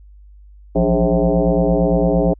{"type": "tone with frequency modulation", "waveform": "sine", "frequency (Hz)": 179.9, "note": "F#3", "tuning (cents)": -48, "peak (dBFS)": -12, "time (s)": [0.75, 2.34], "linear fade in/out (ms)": 10, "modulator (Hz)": 117, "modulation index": 4.2, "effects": ["added 50 Hz sine -40 dBFS peak until 2.39 s"]}